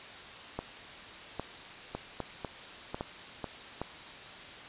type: two click trains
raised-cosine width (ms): 1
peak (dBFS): -20 / -21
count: 5 / 4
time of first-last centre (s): 0.59-3.816 / 1.95-3.443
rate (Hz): 1.24 / 2.01
effects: white hiss -46 dBFS RMS until 4.68 s + resampled to 8000 Hz